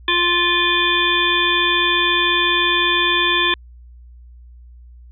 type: harmonic tone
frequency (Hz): 349.2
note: F4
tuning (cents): 0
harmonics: 1 / 3 / 5 / 7 / 9 / 10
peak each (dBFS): -24 / -21 / -20 / -22 / -24 / -19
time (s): 0.08-3.54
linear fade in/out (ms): 2
effects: added 60 Hz sine -39 dBFS peak until 5.11 s